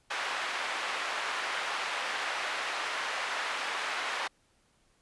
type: band-pass noise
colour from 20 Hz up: white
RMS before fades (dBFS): -34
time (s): 0.1-4.28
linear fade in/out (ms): 10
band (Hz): 730 to 2100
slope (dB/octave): 12
effects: pink hiss -69 dBFS RMS until 5.01 s + resampled to 24000 Hz